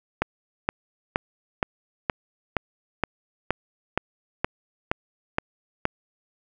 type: click train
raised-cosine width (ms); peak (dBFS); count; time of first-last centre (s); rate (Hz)
0.5; -6; 13; 0.22-5.854; 2.13
effects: none